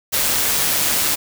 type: noise with amplitude modulation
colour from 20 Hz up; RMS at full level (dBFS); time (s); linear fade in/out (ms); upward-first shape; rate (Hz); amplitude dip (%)
white; -17; 0.12-1.16; 20; sine; 148; 30
effects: none